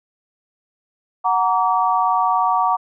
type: chord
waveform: sine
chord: Gb augmented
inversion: none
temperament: equal with one note detuned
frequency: 740 / 932.3 / 1149.2 Hz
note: Gb5 / Bb5 / D6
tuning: 0 / 0 / -38 cents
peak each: -19 dBFS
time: 1.24-2.77 s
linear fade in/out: 20 ms
effects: none